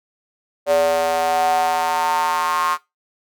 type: tone with high-pass filter sweep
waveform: square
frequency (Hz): 82.41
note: E2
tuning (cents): 0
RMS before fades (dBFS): -18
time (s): 0.66-2.78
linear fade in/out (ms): 50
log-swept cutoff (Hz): 570 to 1100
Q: 7.5
effects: noise-tail reverb RT60 0.2 s tail -19 dB re dry